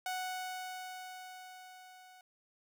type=tone with level ramp; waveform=sawtooth; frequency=740 Hz; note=F#5; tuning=in tune; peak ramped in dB=-31 to -52 dBFS; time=0.06-2.21 s; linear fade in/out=2 ms; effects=none